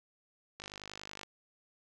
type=click train; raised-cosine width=0.2 ms; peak=-26 dBFS; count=33; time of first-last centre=0.6-1.232 s; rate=50.6 Hz; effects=none